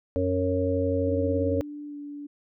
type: harmonic tone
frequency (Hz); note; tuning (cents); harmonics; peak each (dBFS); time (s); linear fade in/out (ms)
92; F#2; -9; 1 / 3 / 5 / 6; -28 / -28 / -28 / -28; 0.16-1.61; 0
type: tone with pitch glide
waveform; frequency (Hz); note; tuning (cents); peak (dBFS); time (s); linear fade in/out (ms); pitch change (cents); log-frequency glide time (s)
sine; 293.7 to 289.7; D4 to D4; 0 to -24; -35; 1.07-2.27; 10; -24; 1.87-1.96
effects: none